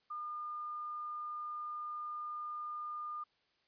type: tone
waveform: sine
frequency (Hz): 1211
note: D#6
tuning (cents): -47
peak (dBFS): -39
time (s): 0.1-3.24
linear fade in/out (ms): 10
effects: white hiss -75 dBFS RMS until 3.67 s + resampled to 11025 Hz